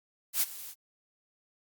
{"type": "noise with ADSR envelope", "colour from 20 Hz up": "blue", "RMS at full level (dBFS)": -25, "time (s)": [0.33, 0.75], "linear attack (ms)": 87, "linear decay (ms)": 33, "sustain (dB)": -18, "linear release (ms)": 42, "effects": ["Opus 48 kbps"]}